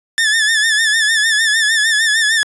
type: tone with vibrato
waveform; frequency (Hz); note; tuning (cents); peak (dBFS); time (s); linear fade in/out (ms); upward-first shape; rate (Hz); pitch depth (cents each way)
sawtooth; 1760; A6; 0; -8; 0.18-2.43; 0; sine; 6.6; 73
effects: resampled to 24000 Hz